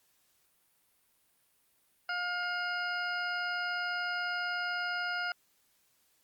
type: harmonic tone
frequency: 711 Hz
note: F5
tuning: 31 cents sharp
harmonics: 1 / 2 / 3 / 4 / 6 / 7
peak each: -39 / -33 / -44 / -43 / -51 / -44 dBFS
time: 2.09-5.32 s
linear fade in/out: 2 ms
effects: white hiss -71 dBFS RMS until 6.23 s + Opus 48 kbps